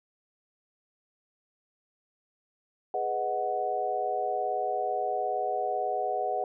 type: chord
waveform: sine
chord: G# minor seventh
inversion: none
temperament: equal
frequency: 415.3 / 493.9 / 622.3 / 740 Hz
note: G#4 / B4 / D#5 / F#5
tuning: 0 / 0 / 0 / 0 cents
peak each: -35 / -35 / -34 / -29 dBFS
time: 2.94-6.44 s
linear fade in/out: 2 ms
effects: none